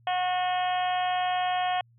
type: harmonic tone with a mistuned harmonic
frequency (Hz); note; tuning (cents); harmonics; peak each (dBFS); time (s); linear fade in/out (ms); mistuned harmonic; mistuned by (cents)
363.9; F#4; -29; 2 / 3 / 4 / 5 / 6 / 7 / 8 / 9; -25 / -36 / -40 / -37 / -42 / -40 / -40 / -39; 0.07-1.81; 2; 9; -26
effects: added 117 Hz sine -57 dBFS peak until 1.98 s